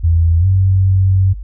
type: tone with pitch glide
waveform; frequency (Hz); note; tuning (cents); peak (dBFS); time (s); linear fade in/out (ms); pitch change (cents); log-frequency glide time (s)
sine; 83.2 to 95.02; E2 to F#2; +17 to +47; -9; 0.03-1.34; 20; +230; 0.39-0.46
effects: noise-tail reverb RT60 0.1 s tail -19 dB re dry + added 50 Hz sine -24 dBFS peak until 1.43 s